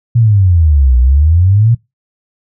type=exponential two-way sweep; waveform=sine; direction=down then up; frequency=120.9 to 60 to 120.9 Hz; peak=-5 dBFS; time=0.15-1.75 s; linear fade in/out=10 ms; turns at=0.98 s; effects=noise-tail reverb RT60 0.2 s tail -22 dB re dry